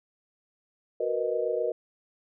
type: chord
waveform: sine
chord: B major seventh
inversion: second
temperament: equal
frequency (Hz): 370 / 466.2 / 493.9 / 622.3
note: F#4 / A#4 / B4 / D#5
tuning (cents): 0 / 0 / 0 / 0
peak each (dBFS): -34 / -29 / -31 / -31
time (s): 1-1.72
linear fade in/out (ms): 5
effects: none